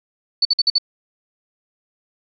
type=tone bursts; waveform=sine; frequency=4485 Hz; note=C#8; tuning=19 cents sharp; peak=-12 dBFS; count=5; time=0.42-0.784 s; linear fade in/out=5 ms; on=32 ms; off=51 ms; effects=none

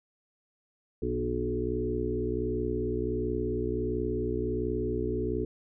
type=harmonic tone with a mistuned harmonic; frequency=61.4 Hz; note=B1; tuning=9 cents flat; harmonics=1 / 2 / 4 / 5 / 6 / 7; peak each=-35 / -37 / -36 / -37 / -33 / -33 dBFS; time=1.02-5.45 s; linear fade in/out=5 ms; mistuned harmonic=5; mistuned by=-17 cents; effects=none

